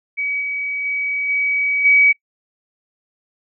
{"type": "tone with level steps", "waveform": "sine", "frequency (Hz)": 2271, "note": "C#7", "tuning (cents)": 41, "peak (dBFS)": [-19, -21, -19, -16, -9], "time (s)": [0.17, 2.13], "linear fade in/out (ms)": 20, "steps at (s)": [0.4, 0.84, 1.28, 1.84], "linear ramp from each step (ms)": 20, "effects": ["noise-tail reverb RT60 0.1 s tail -21 dB re dry"]}